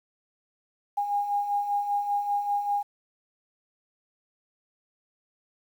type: beating tone pair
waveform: sine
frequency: 811 / 816.1 Hz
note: G#5 / G#5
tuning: -41 / -31 cents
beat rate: 5.1 Hz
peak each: -33 / -25 dBFS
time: 0.97-2.83 s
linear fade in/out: 10 ms
effects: 9-bit